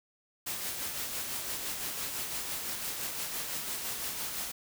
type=noise with tremolo; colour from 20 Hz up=white; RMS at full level=-35 dBFS; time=0.46-4.52 s; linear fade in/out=10 ms; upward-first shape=sine; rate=5.9 Hz; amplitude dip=35%; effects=none